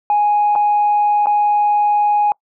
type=tone with dropouts; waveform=sine; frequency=830.6 Hz; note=G#5; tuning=in tune; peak=-10 dBFS; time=0.1-2.32 s; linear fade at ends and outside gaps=1 ms; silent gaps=0.553-0.559 / 1.259-1.269 s; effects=noise-tail reverb RT60 0.1 s tail -26 dB re dry + tanh soft clip ceiling -8 dBFS